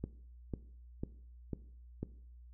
click train, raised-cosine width 3 ms, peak -24 dBFS, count 5, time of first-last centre 0.04-2.03 s, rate 2.01 Hz, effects noise-tail reverb RT60 0.6 s tail -18 dB re dry + added 60 Hz sine -52 dBFS peak until 2.53 s

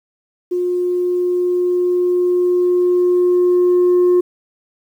sine tone with level ramp, 357.6 Hz, F4, 41 cents sharp, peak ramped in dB -15 to -7 dBFS, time 0.51-4.21 s, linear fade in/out 10 ms, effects tanh soft clip ceiling -8 dBFS + 8-bit

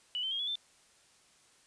sine tone with pitch steps, 2958 / 3096 / 3241 / 3392 / 3550 Hz, F#7 / G7 / G#7 / G#7 / A7, -1 / -22 / -43 / +36 / +15 cents, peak -32 dBFS, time 0.15-0.555 s, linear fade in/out 0 ms, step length 81 ms, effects white hiss -64 dBFS RMS until 1.66 s + resampled to 22050 Hz

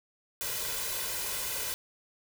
white noise with comb filter, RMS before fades -34 dBFS, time 0.41-1.74 s, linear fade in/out 0 ms, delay 2 ms, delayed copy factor +0.65, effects none

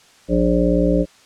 harmonic tone, 59 Hz, A#1, 22 cents sharp, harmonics 1 / 3 / 5 / 7 / 9 / 10, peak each -21 / -19 / -19 / -24 / -20 / -25 dBFS, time 0.28-1.06 s, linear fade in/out 50 ms, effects white hiss -50 dBFS RMS until 1.25 s + low-pass 7000 Hz 12 dB/octave

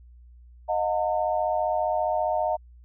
sine tone cluster, 621 / 716 / 905 Hz, D#5 / F5 / A5, -3 / +43 / +48 cents, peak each -26 / -26 / -29 dBFS, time 0.68-2.57 s, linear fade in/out 20 ms, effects added 60 Hz sine -47 dBFS peak until 2.84 s

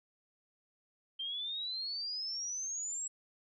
sine exponential sweep, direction up, 3136 to 7740 Hz, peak -36 dBFS, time 1.19-3.08 s, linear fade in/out 10 ms, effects none

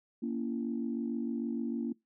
sine chord, A# diminished, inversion none, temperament just, 233.1 / 279.7 / 335.6 Hz, A#3 / C#4 / E4, 0 / +16 / +31 cents, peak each -33 / -37 / -39 dBFS, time 0.22-1.93 s, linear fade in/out 10 ms, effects noise-tail reverb RT60 0.2 s tail -23 dB re dry + tanh soft clip ceiling -22 dBFS

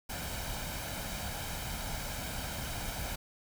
pink noise with comb filter, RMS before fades -38 dBFS, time 0.09-3.16 s, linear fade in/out 10 ms, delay 1.3 ms, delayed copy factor +0.55, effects none

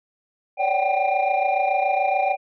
sine tone cluster, 551 / 586 / 757 / 784 / 2401 Hz, C#5 / D5 / F#5 / G5 / D7, -11 / -4 / +39 / 0 / +38 cents, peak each -29 / -25 / -21 / -22 / -28 dBFS, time 0.57-2.37 s, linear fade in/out 50 ms, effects tanh soft clip ceiling -11 dBFS

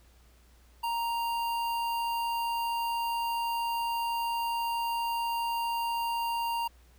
square tone with notch filter, 932.3 Hz, A#5, in tune, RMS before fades -31 dBFS, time 0.83-6.68 s, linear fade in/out 10 ms, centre 7000 Hz, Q 1.2, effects added 60 Hz sine -57 dBFS peak until 6.98 s + pink hiss -64 dBFS RMS until 6.98 s

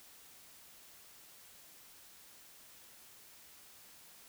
silence, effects white hiss -58 dBFS RMS until 4.28 s

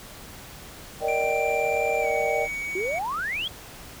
sine chord, Eb major seventh, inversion second, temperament just, 466.7 / 583.4 / 622.3 / 777.8 Hz, Bb4 / D5 / Eb5 / G5, +2 / -12 / 0 / -14 cents, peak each -28 dBFS, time 1-2.48 s, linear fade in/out 50 ms
triangle tone with pitch glide, 2361 to 2247 Hz, D7 to C#7, +9 to +23 cents, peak -27 dBFS, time 1.08-2.99 s, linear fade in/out 5 ms, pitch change -86 cents, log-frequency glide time 2.01-2.07 s
sine exponential sweep, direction up, 349.2 to 3401 Hz, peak -26 dBFS, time 2.75-3.48 s, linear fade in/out 5 ms
effects pink hiss -43 dBFS RMS until 4 s

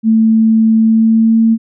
sine tone with pitch glide, 222.3 to 225.4 Hz, A3 to A3, +18 to +42 cents, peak -6 dBFS, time 0.03-1.58 s, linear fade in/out 50 ms, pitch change +24 cents, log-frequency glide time 0.78-1.46 s, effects none

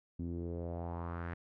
sawtooth tone with low-pass filter sweep, 85.3 Hz, F2, 40 cents flat, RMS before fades -40 dBFS, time 0.19-1.34 s, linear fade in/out 5 ms, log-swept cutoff 250 to 1800 Hz, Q 3, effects none

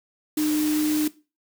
sine tone in noise, 304.2 Hz, D#4, 39 cents flat, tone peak -20 dBFS, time 0.37-1.08 s, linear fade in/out 5 ms, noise white, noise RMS -32 dBFS, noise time 0.37-1.08 s, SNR +9 dB, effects noise-tail reverb RT60 0.3 s tail -18 dB re dry

